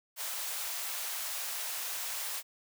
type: high-pass noise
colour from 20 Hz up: white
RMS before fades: -37 dBFS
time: 0.16-2.43 s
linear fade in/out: 50 ms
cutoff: 570 Hz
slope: 24 dB/octave
effects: none